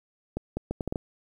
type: accelerating click train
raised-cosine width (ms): 2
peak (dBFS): -16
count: 7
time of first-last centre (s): 0.37-0.958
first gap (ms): 200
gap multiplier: 0.7
effects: 9-bit